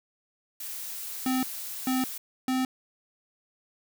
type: noise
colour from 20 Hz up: blue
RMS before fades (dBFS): -37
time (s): 0.6-2.18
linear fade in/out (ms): 5
type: tone bursts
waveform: square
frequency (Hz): 258.5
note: C4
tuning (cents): -21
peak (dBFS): -25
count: 3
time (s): 1.26-2.65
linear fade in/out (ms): 2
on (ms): 170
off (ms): 440
effects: none